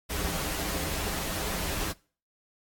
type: noise with comb filter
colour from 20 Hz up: pink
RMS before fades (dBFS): -32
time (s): 0.09-1.93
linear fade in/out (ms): 20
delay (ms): 8.4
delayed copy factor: -0.65
effects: noise-tail reverb RT60 0.4 s tail -22 dB re dry + AAC 64 kbps